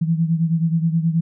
sine beating tone pair, 162.7 / 172.1 Hz, E3 / F3, -22 / -25 cents, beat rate 9.4 Hz, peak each -17 / -22 dBFS, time 0.01-1.21 s, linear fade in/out 10 ms, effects none

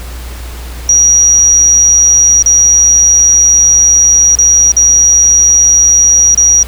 sine tone with dropouts, 5760 Hz, F#8, 47 cents flat, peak -3 dBFS, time 0.89-6.63 s, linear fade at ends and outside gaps 2 ms, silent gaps 2.425-2.46 / 4.353-4.387 / 4.719-4.766 / 6.347-6.375 s, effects added 60 Hz sine -22 dBFS peak until 6.67 s + pink hiss -30 dBFS RMS until 6.67 s

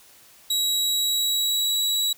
sawtooth tone with pitch glide, 3868 to 3895 Hz, B7 to B7, -37 to -25 cents, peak -18 dBFS, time 0.5-2.13 s, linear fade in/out 5 ms, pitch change +12 cents, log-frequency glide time 0.75-1.73 s, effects white hiss -52 dBFS RMS until 2.17 s

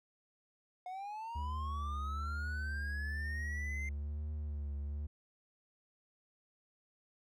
triangle linear sweep, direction up, 720 to 2099 Hz, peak -39 dBFS, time 0.86-3.89 s, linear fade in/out 2 ms
triangle tone with vibrato, 73.42 Hz, D2, in tune, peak -35 dBFS, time 1.35-5.07 s, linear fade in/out 10 ms, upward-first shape triangle, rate 1.1 Hz, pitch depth 62 cents each way
effects none

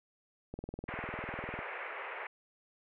click train, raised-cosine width 2 ms, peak -28 dBFS, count 22, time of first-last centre 0.54-1.59 s, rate 20 Hz
white band-pass noise, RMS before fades -42 dBFS, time 0.88-2.27 s, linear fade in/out 5 ms, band 400 to 2400 Hz, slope 48 dB/octave
effects none

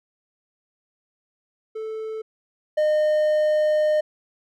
triangle tone pair in turn, 438.9 / 610.4 Hz, A4 / D#5, -4 / -33 cents, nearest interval tritone, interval 571 cents, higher second, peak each -26 / -15 dBFS, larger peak second, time 1.75-2.22 / 2.77-4.01 s, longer second, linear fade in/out 10 ms, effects none

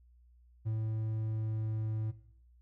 triangle tone with pitch glide, 110 to 109.3 Hz, A2 to A2, 0 to -11 cents, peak -29 dBFS, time 0.65-2.12 s, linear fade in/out 20 ms, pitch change -11 cents, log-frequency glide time 0.78-1.93 s, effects noise-tail reverb RT60 0.7 s tail -17 dB re dry + added 60 Hz sine -59 dBFS peak until 2.61 s

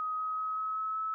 sine tone with pitch steps, 1259 / 1267 / 1275.1 / 1283.2 / 1291.4 / 1299.6 Hz, D#6 / D#6 / D#6 / E6 / E6 / E6, +20 / +31 / +42 / -47 / -36 / -25 cents, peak -31 dBFS, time 0-1.14 s, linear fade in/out 0 ms, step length 190 ms, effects none

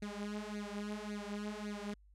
sawtooth tone with flanger, 207.7 Hz, G#3, in tune, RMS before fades -42 dBFS, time 0.02-1.94 s, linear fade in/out 5 ms, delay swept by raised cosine 0.46 to 5.56 ms, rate 1.8 Hz, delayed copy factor +0.9, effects added 50 Hz sine -60 dBFS peak until 2.14 s + low-pass 8000 Hz 12 dB/octave

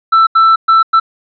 triangle tone bursts at uneven times, 1329 Hz, E6, 14 cents sharp, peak -3 dBFS, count 4, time 0.12-0.27 / 0.35-0.56 / 0.68-0.83 / 0.93-1 s, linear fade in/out 10 ms, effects resampled to 11025 Hz

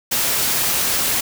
white noise with amplitude modulation, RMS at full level -18 dBFS, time 0.11-1.21 s, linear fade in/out 10 ms, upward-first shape sine, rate 299 Hz, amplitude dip 25%, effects none

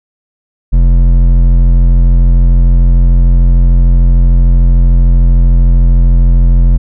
sine tone with hard clipping, 43.37 Hz, F1, 11 cents flat, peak -5 dBFS, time 0.72-6.78 s, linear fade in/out 20 ms, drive 9 dB, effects none

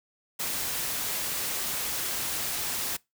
white noise, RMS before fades -31 dBFS, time 0.39-2.97 s, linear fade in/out 10 ms, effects noise-tail reverb RT60 0.2 s tail -23 dB re dry

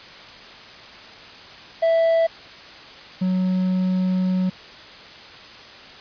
triangle tone pair in turn, 659.3 / 185.01 Hz, E5 / F#3, 0 / 0 cents, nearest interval octave + minor seventh, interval 2200 cents, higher first, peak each -13 / -16 dBFS, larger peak first, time 1.82-2.27 / 3.21-4.5 s, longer second, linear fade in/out 10 ms, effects white hiss -41 dBFS RMS until 6 s + resampled to 11025 Hz

